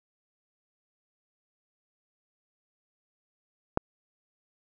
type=click; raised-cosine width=1 ms; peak=-9 dBFS; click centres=3.774 s; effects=none